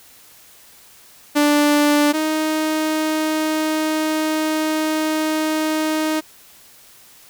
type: tone pair in turn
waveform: sawtooth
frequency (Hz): 293.7 / 311.8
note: D4 / D#4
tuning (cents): 0 / +4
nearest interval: minor second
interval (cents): 104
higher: second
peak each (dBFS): -9 / -14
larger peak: first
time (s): 1.35-2.13 / 2.13-6.21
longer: second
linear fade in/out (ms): 20
effects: white hiss -47 dBFS RMS until 7.29 s